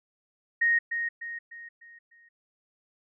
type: tone with echo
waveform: sine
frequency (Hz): 1864.7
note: A#6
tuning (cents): 0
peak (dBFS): -20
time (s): 0.61-0.79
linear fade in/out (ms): 10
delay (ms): 300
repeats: 5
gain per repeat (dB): -7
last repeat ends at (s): 2.29
effects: none